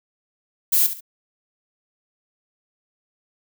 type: noise with echo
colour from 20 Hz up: violet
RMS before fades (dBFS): -17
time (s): 0.72-0.87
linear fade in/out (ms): 10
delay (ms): 69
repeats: 2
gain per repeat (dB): -11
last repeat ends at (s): 1.008
effects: none